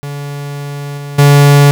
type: tone with level steps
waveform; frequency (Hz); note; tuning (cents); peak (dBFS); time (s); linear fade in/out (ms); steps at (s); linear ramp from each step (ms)
45% pulse; 143.1; D3; -45; -20 / -22 / -3; 0.03-1.71; 0; 0.97 / 1.18; 10
effects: none